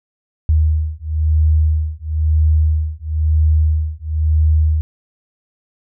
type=beating tone pair; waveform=sine; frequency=77.3 / 78.3 Hz; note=D#2 / D#2; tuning=-11 / +11 cents; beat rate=1 Hz; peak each=-15 dBFS; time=0.49-4.81 s; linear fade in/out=0 ms; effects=none